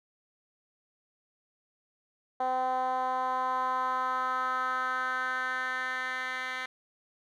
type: tone with band-pass filter sweep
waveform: 10% pulse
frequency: 256.6 Hz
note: C4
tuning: 34 cents flat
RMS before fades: -31 dBFS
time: 2.4-6.66 s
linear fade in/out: 5 ms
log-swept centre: 740 to 2200 Hz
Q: 3.4
effects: none